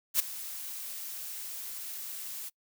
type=noise with ADSR envelope; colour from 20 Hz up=blue; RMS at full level=-23 dBFS; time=0.14-2.5 s; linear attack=57 ms; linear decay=7 ms; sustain=-17 dB; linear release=24 ms; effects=noise-tail reverb RT60 0.1 s tail -25 dB re dry